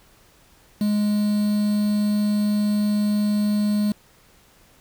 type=tone with quantisation; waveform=triangle; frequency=208.5 Hz; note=G#3; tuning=7 cents sharp; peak=-16 dBFS; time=0.81-3.92 s; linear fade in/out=2 ms; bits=6; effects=pink hiss -55 dBFS RMS until 4.8 s